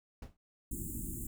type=noise with exponential decay; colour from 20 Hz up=brown; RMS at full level=-39 dBFS; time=0.22-0.37 s; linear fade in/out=5 ms; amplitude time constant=32 ms
type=band-stop noise; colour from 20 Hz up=pink; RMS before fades=-40 dBFS; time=0.71-1.27 s; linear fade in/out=5 ms; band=360 to 7100 Hz; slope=96 dB/octave
effects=none